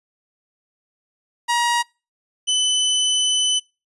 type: tone pair in turn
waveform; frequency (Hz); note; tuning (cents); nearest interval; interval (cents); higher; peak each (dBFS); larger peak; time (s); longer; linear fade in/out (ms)
sawtooth; 951 / 3012; A#5 / F#7; +34 / +30; octave + minor sixth; 1996; second; -13; neither; 1.48-1.83 / 2.47-3.6; second; 20
effects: noise-tail reverb RT60 0.3 s tail -26 dB re dry + resampled to 24000 Hz